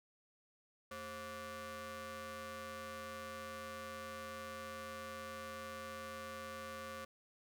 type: ring-modulated tone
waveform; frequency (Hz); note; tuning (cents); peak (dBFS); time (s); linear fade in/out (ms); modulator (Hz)
sawtooth; 310.4; D#4; -4; -38; 0.91-7.05; 5; 844
effects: none